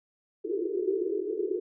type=band-pass noise; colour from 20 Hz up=white; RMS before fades=-30 dBFS; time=0.44-1.6 s; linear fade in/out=10 ms; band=340 to 430 Hz; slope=96 dB/octave; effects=none